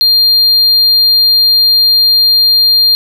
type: tone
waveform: triangle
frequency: 4200 Hz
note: C8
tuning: 6 cents sharp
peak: -4 dBFS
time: 0.01-2.95 s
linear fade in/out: 0 ms
effects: none